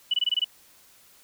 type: tone bursts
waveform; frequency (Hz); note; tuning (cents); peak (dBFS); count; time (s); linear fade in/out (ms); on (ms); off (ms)
sine; 2960; F#7; 0; -20; 7; 0.11-0.445; 5; 29; 22
effects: white hiss -56 dBFS RMS until 1.23 s